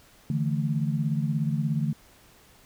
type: chord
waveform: sine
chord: D suspended second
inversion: none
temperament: equal with one note detuned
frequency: 146.83 / 163.77 / 220 Hz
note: D3 / E3 / A3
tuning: 0 / -11 / 0 cents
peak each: -26 / -29 / -30 dBFS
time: 0.3-1.93 s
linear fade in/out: 2 ms
effects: pink hiss -56 dBFS RMS until 2.65 s